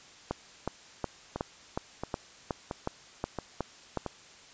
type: two click trains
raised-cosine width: 1 ms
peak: -16 / -19 dBFS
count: 11 / 5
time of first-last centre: 0.31-3.973 / 1.36-4.063 s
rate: 2.73 / 1.48 Hz
effects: white hiss -53 dBFS RMS until 4.53 s + resampled to 16000 Hz